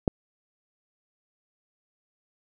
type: click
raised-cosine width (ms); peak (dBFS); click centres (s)
2; -8; 0.078
effects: none